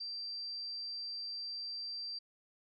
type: tone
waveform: sine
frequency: 4699 Hz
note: D8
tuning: in tune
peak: -39 dBFS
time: 0-2.19 s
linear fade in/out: 10 ms
effects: none